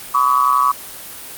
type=tone with amplitude modulation; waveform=sine; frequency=1135 Hz; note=C#6; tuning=41 cents sharp; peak=-7 dBFS; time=0.14-0.72 s; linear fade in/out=10 ms; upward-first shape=sine; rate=131 Hz; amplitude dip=95%; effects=white hiss -33 dBFS RMS until 1.37 s + Opus 32 kbps